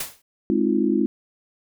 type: noise with exponential decay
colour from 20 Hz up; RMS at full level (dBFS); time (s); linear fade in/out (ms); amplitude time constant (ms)
white; -25; 0-0.22; 5; 47
type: chord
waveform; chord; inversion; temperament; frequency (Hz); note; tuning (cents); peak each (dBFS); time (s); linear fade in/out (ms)
sine; F minor seventh; first; just; 209.5 / 261.9 / 314.3 / 349.2; Ab3 / C4 / Eb4 / F4; +15 / +2 / +18 / 0; -23; 0.5-1.06; 0
effects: none